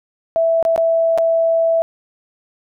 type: tone with dropouts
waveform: sine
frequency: 659.3 Hz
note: E5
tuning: in tune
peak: -12 dBFS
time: 0.36-1.82 s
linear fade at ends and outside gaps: 0 ms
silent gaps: 0.627-0.651 / 0.761-0.778 / 1.177-1.184 s
effects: none